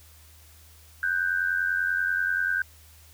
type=tone pair together; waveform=sine; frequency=1491.8 / 1582 Hz; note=F#6 / G6; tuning=+14 / +15 cents; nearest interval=minor second; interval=101 cents; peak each=-27 / -25 dBFS; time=1.03-2.62 s; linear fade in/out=2 ms; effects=added 78 Hz sine -52 dBFS peak until 3.13 s + white hiss -55 dBFS RMS until 3.13 s